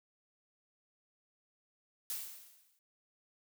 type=noise with exponential decay; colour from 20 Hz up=blue; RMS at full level=-37 dBFS; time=2.1-2.79 s; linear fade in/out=0 ms; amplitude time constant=150 ms; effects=none